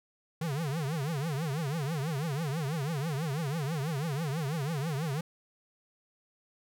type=tone with vibrato; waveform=square; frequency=150.2 Hz; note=D3; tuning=39 cents sharp; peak=-31 dBFS; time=0.41-5.21 s; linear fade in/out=5 ms; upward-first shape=triangle; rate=6.1 Hz; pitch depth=260 cents each way; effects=none